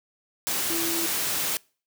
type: tone in noise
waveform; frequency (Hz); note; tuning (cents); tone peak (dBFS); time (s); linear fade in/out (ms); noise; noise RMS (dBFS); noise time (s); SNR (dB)
sine; 333.3; E4; +19; -29; 0.7-1.06; 0; white; -27; 0.47-1.57; -5
effects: noise-tail reverb RT60 0.4 s tail -26 dB re dry + high-pass 100 Hz 12 dB/octave